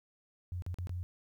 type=tone with dropouts; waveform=sine; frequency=89.1 Hz; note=F2; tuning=35 cents sharp; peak=-35 dBFS; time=0.52-1.03 s; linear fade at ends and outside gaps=0 ms; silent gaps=0.622-0.664 / 0.743-0.786 / 0.871-0.894 s; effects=12-bit